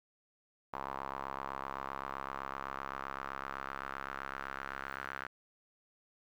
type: tone with band-pass filter sweep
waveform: sawtooth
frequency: 67.8 Hz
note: C#2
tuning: 38 cents flat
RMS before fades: -42 dBFS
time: 0.73-5.27 s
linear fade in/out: 5 ms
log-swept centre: 1000 to 1500 Hz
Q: 3.3
effects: 11-bit